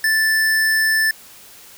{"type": "tone", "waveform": "square", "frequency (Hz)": 1760, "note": "A6", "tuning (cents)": 0, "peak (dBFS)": -15, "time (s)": [0.04, 1.11], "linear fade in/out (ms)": 2, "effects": ["white hiss -43 dBFS RMS until 1.77 s"]}